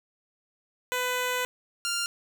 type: tone pair in turn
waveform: 10% pulse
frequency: 500 / 1394.7 Hz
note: B4 / F6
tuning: +21 / -3 cents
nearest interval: octave + tritone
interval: 1776 cents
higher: second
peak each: -18 / -19 dBFS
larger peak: first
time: 0.92-1.45 / 1.85-2.06 s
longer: first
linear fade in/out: 0 ms
effects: none